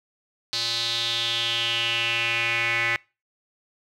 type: tone with band-pass filter sweep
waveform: square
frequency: 116.54 Hz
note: A#2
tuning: in tune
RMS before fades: -25 dBFS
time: 0.53-2.96 s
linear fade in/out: 0 ms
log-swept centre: 4300 to 2100 Hz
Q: 5.3
effects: noise-tail reverb RT60 0.3 s tail -24 dB re dry